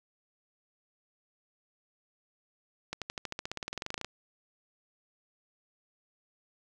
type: accelerating click train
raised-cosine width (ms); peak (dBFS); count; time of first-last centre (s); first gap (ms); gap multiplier
0.2; -18; 21; 2.93-4.046; 87; 0.95
effects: none